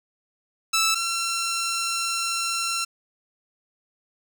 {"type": "tone pair in turn", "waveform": "10% pulse", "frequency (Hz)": [1318.5, 1355.6], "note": ["E6", "E6"], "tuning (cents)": [0, 48], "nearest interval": "unison", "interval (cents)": 48, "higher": "second", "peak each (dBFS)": [-11, -16], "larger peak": "first", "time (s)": [[0.73, 0.95], [0.95, 2.85]], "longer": "second", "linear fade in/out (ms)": 10, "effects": []}